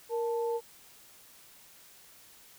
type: tone pair together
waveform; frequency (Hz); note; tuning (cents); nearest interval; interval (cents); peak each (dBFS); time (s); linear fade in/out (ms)
sine; 467.3 / 881.1; A#4 / A5; +4 / +2; major seventh; 1098; -29 / -37; 0.09-0.61; 50
effects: white hiss -56 dBFS RMS until 2.58 s